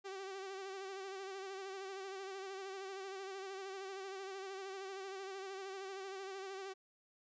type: tone with vibrato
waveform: sawtooth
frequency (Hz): 386.4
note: G4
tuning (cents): -25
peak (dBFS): -40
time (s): 0.04-6.74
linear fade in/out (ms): 20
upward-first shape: sine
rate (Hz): 13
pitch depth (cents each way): 45
effects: resampled to 16000 Hz